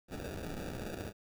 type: noise with sample-and-hold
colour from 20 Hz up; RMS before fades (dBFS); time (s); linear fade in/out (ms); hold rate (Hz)
blue; -41; 0.08-1.13; 50; 1050
effects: none